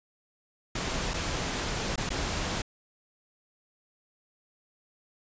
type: noise with dropouts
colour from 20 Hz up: pink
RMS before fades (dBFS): -31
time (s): 0.75-2.62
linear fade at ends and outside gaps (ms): 5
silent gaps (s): 1.136-1.139 / 1.959-1.977 / 2.092-2.103
effects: resampled to 16000 Hz